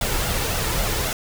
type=noise with flanger; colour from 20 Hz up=pink; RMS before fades=-23 dBFS; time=0.01-1.13 s; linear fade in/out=2 ms; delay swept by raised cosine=1.4 to 2.3 ms; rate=3.7 Hz; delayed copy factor=+0.5; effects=none